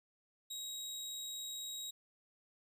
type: tone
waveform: 25% pulse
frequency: 3809 Hz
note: A#7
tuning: 37 cents sharp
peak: -38 dBFS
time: 0.5-1.91 s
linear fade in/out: 10 ms
effects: none